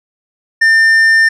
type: tone with tanh clipping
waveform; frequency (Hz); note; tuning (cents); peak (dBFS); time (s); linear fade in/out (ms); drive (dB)
sine; 1800; A6; +39; -7; 0.61-1.29; 10; 7
effects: none